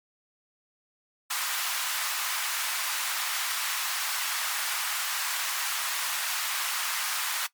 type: high-pass noise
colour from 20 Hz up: pink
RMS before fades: -30 dBFS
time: 1.3-7.47 s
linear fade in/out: 10 ms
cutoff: 1000 Hz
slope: 24 dB/octave
effects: noise-tail reverb RT60 0.1 s tail -19 dB re dry + MP3 96 kbps